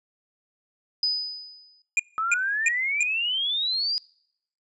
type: tone with exponential decay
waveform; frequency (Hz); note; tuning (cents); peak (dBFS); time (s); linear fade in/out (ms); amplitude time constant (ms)
sine; 4990; D#8; +4; -19; 1.03-1.82; 2; 170
type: tone bursts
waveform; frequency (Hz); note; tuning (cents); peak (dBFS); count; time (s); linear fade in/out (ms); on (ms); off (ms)
square; 2428; D#7; -43; -18; 4; 1.97-3.03; 2; 25; 320
type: exponential sweep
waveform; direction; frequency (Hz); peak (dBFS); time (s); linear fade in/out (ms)
sine; up; 1276 to 4957; -23; 2.18-3.98; 0
effects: noise-tail reverb RT60 0.7 s tail -25 dB re dry + resampled to 22050 Hz